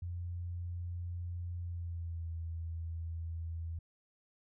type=tone with pitch glide; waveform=sine; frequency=87.31 to 82.65 Hz; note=F2 to E2; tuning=0 to +5 cents; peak=-37 dBFS; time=0.02-3.79 s; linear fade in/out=5 ms; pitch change=-95 cents; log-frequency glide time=1.59-2.31 s; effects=none

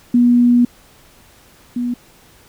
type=tone pair in turn; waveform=sine; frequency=242.1 / 243 Hz; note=B3 / B3; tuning=-34 / -28 cents; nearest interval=unison; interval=6 cents; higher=second; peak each=-8 / -17 dBFS; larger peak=first; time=0.14-0.65 / 1.76-1.94 s; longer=first; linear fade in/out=5 ms; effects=pink hiss -48 dBFS RMS until 2.48 s

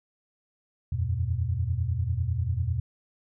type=chord; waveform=sine; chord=E suspended second; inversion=none; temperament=equal with one note detuned; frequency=82.41 / 92.5 / 120.3 Hz; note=E2 / F#2 / B2; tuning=0 / 0 / -45 cents; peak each=-29 dBFS; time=0.92-2.8 s; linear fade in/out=5 ms; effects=none

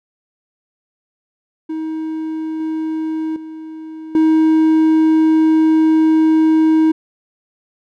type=tone with level steps; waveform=triangle; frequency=316.8 Hz; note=D#4; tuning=31 cents sharp; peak=-18 / -16 / -26 / -7 dBFS; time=1.69-6.92 s; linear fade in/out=10 ms; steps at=2.6 / 3.36 / 4.15 s; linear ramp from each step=2 ms; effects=none

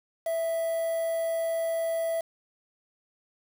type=tone with quantisation; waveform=triangle; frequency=659.3 Hz; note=E5; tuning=in tune; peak=-24 dBFS; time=0.26-2.21 s; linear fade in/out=5 ms; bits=7; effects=none

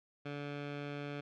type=tone with low-pass filter; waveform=15% pulse; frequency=144.3 Hz; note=D3; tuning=30 cents flat; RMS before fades=-42 dBFS; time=0.25-1.21 s; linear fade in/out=10 ms; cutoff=2900 Hz; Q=1.5; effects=none

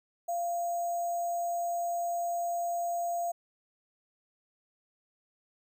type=tone with sample-and-hold; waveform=sine; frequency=690 Hz; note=F5; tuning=21 cents flat; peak=-29 dBFS; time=0.28-3.32 s; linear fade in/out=10 ms; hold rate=7350 Hz; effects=none

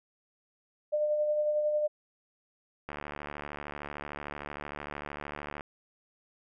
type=tone with tremolo; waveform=sine; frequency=601 Hz; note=D5; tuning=40 cents sharp; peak=-24 dBFS; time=0.92-1.88 s; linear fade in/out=20 ms; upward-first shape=sine; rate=11 Hz; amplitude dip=35%
type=click train; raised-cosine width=0.5 ms; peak=-23 dBFS; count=200; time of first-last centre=2.89-5.609 s; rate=73.2 Hz
effects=none

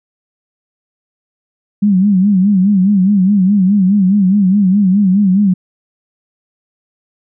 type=tone with vibrato; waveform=sine; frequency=195.1 Hz; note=G3; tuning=8 cents flat; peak=-7 dBFS; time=1.82-5.54 s; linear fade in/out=10 ms; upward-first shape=sine; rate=4.8 Hz; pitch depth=120 cents each way; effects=none

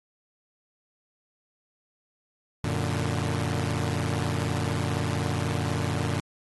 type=chord; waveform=sawtooth; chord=Gb augmented; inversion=none; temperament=equal with one note detuned; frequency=92.5 / 116.54 / 147.43 Hz; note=Gb2 / Bb2 / D3; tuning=0 / 0 / +7 cents; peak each=-26 dBFS; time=2.64-6.2 s; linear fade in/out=0 ms; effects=AAC 32 kbps

